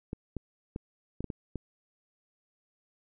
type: clicks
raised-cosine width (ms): 3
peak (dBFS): -22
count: 7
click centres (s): 0.131 / 0.367 / 0.761 / 1.206 / 1.243 / 1.302 / 1.557
effects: none